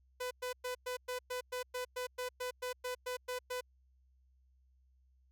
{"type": "tone bursts", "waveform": "sawtooth", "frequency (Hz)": 500, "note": "B4", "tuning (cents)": 21, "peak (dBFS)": -33, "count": 16, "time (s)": [0.2, 3.61], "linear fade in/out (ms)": 10, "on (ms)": 110, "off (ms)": 110, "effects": ["added 64 Hz sine -66 dBFS peak until 5.31 s"]}